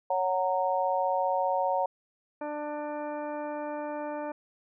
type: chord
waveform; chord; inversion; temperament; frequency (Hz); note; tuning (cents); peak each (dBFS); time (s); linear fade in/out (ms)
sine; F# major; second; just; 555 / 740 / 925; C#5 / F#5 / A#5; +2 / 0 / -14; -29; 0.1-1.86; 5
type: harmonic tone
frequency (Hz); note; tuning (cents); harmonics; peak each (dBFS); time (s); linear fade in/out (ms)
297; D4; +20; 1 / 2 / 3 / 4 / 5 / 6 / 8; -38 / -35 / -38 / -47 / -48 / -52 / -54; 2.41-4.32; 5
effects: none